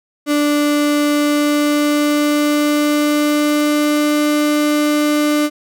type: tone with pitch glide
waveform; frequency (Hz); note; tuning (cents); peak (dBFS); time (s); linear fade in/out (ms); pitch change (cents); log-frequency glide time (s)
35% pulse; 293.7 to 297.8; D4 to D4; 0 to +24; -11; 0.26-5.5; 50; +24; 1.11-4.22
effects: none